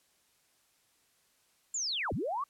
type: linear two-way sweep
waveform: sine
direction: down then up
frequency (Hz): 7400 to 60.5 to 1183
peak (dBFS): -31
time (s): 1.74-2.44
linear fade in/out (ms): 5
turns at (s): 2.13
effects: white hiss -70 dBFS RMS until 2.49 s + low-pass 12000 Hz 12 dB/octave